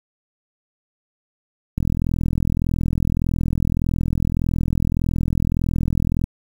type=click train; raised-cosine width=5 ms; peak=-8 dBFS; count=187; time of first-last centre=1.78-6.24 s; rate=41.7 Hz; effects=7-bit